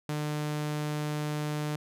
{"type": "tone", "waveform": "sawtooth", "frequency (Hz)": 150, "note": "D3", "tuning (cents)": 37, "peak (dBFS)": -26, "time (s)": [0.09, 1.76], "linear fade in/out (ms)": 2, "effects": ["resampled to 32000 Hz"]}